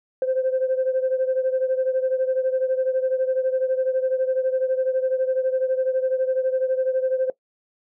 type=beating tone pair; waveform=sine; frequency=517 / 529 Hz; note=C5 / C5; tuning=-21 / +19 cents; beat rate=12 Hz; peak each=-20 / -24 dBFS; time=0.22-7.3 s; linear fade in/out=2 ms; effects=noise-tail reverb RT60 0.1 s tail -19 dB re dry + tanh soft clip ceiling -14 dBFS